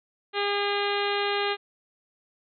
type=harmonic tone; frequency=405.7 Hz; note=G#4; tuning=41 cents flat; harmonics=1 / 2 / 3 / 4 / 5 / 6 / 7 / 8 / 9 / 10; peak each=-28 / -31 / -33 / -34 / -35 / -36 / -36 / -37 / -38 / -38 dBFS; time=0.33-1.57 s; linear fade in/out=50 ms; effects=none